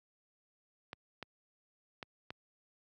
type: clicks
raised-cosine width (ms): 0.3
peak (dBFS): -26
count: 4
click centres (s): 0.931 / 1.227 / 2.028 / 2.305
effects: high-pass 80 Hz 12 dB/octave